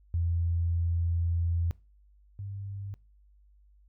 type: tone pair in turn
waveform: sine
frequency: 84.8 / 99.27 Hz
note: E2 / G2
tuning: +50 / +22 cents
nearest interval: minor third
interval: 272 cents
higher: second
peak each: -25 / -35 dBFS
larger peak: first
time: 0.14-1.71 / 2.39-2.94 s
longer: first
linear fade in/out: 0 ms
effects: noise-tail reverb RT60 0.3 s tail -22 dB re dry + added 50 Hz sine -57 dBFS peak until 3.88 s